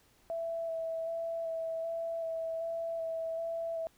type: tone with vibrato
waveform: sine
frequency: 659 Hz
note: E5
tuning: 1 cent flat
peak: -33 dBFS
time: 0.3-3.87 s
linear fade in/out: 0 ms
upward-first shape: square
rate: 1.3 Hz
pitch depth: 13 cents each way
effects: pink hiss -66 dBFS RMS until 3.97 s